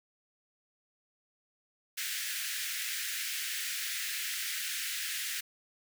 pink high-pass noise, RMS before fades -36 dBFS, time 1.97-5.41 s, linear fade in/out 10 ms, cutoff 1600 Hz, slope 48 dB/octave, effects none

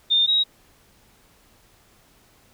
sine tone pair in turn, 3622 / 3807 Hz, A7 / A#7, +49 / +36 cents, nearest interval minor second, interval 87 cents, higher second, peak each -15 / -16 dBFS, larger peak first, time 0.1-0.27 / 0.27-0.44 s, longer neither, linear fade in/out 20 ms, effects pink hiss -57 dBFS RMS until 2.53 s

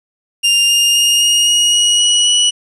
sawtooth tone with pitch steps, 2801 / 2820 / 2840 / 2860 / 2880 / 2900 / 2920 / 2940 Hz, F7 / F7 / F7 / F7 / F#7 / F#7 / F#7 / F#7, +4 / +16 / +28 / +41 / -47 / -35 / -24 / -12 cents, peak -6 dBFS, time 0.43-2.51 s, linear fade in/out 20 ms, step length 260 ms, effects resampled to 24000 Hz + 8-bit

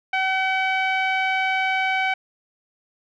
sawtooth tone with low-pass filter, 760 Hz, F#5, 46 cents sharp, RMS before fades -22 dBFS, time 0.13-2.14 s, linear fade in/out 5 ms, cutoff 2400 Hz, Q 3.2, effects none

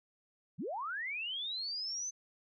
sine linear sweep, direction up, 114.7 to 6230 Hz, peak -36 dBFS, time 0.58-2.11 s, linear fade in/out 20 ms, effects none

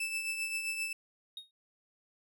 40% pulse tone with tremolo, 2637 Hz, E7, in tune, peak -30 dBFS, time 0-0.93 s, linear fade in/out 5 ms, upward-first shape triangle, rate 7.6 Hz, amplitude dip 55%
triangle tone with exponential decay, 3732 Hz, A#7, 1 cent sharp, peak -36 dBFS, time 1.37-1.51 s, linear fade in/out 2 ms, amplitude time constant 30 ms
effects none

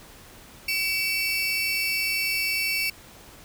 30% pulse tone pair together, 2273 / 2676 Hz, C#7 / E7, +43 / +25 cents, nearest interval minor third, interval 282 cents, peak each -24 dBFS, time 0.68-2.9 s, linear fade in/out 5 ms, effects pink hiss -48 dBFS RMS until 3.44 s

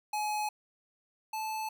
square tone pair in turn, 845 / 871.8 Hz, G#5 / A5, +30 / -16 cents, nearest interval minor second, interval 54 cents, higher second, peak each -31 / -34 dBFS, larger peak first, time 0.13-0.49 / 1.33-1.69 s, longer neither, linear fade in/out 5 ms, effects none

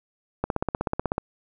click train, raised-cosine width 1 ms, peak -10 dBFS, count 13, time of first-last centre 0.44-1.181 s, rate 16.2 Hz, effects none

